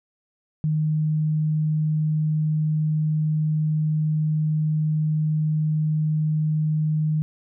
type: tone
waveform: sine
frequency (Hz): 154.4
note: D#3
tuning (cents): -13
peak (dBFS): -19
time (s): 0.64-7.22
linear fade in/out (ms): 0
effects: none